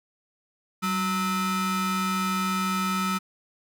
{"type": "ring-modulated tone", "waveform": "45% pulse", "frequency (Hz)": 554, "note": "C#5", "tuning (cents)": -1, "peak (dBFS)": -21, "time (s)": [0.82, 3.19], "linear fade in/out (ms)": 20, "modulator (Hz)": 745, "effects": []}